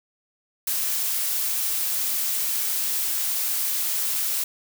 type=noise; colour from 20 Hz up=blue; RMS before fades=-25 dBFS; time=0.67-4.44 s; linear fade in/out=5 ms; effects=none